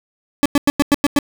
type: tone bursts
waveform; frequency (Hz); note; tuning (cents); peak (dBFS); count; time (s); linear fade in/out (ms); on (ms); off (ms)
40% pulse; 286.4; D4; -43; -9; 7; 0.43-1.188; 0; 26; 96
effects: none